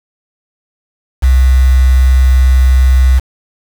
sine tone with quantisation, 64.4 Hz, C2, 27 cents flat, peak -4 dBFS, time 1.22-3.2 s, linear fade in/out 20 ms, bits 4, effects none

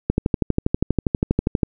click train, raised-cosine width 3 ms, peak -4 dBFS, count 20, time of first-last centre 0.1-1.632 s, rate 12.4 Hz, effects none

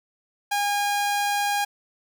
sawtooth tone, 815 Hz, G#5, 33 cents flat, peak -18 dBFS, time 0.51-1.65 s, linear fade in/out 10 ms, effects none

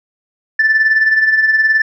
sine tone with tremolo, 1760 Hz, A6, in tune, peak -5 dBFS, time 0.59-1.82 s, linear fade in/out 5 ms, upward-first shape sine, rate 19 Hz, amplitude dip 60%, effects tanh soft clip ceiling -5 dBFS

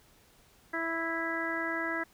harmonic tone, 329.6 Hz, E4, in tune, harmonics 1 / 2 / 3 / 4 / 5 / 6, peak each -37 / -39 / -41 / -39 / -35 / -37 dBFS, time 0.73-2.04 s, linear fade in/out 10 ms, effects pink hiss -62 dBFS RMS until 2.13 s

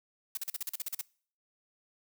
blue noise bursts, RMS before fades -35 dBFS, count 11, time 0.35-1.012 s, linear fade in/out 2 ms, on 22 ms, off 42 ms, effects noise-tail reverb RT60 0.5 s tail -24 dB re dry

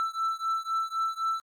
triangle beating tone pair, 1326 / 1329.9 Hz, E6 / E6, +10 / +15 cents, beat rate 3.9 Hz, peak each -28 / -29 dBFS, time 0-1.4 s, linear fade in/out 0 ms, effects Opus 48 kbps

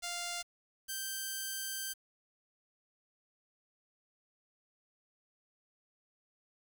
5% pulse tone pair in turn, 698.5 / 1562.7 Hz, F5 / G6, 0 / -6 cents, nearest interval octave + major second, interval 1394 cents, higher second, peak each -26 dBFS, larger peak neither, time 0.02-0.43 / 0.88-1.94 s, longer second, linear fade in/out 20 ms, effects 9-bit

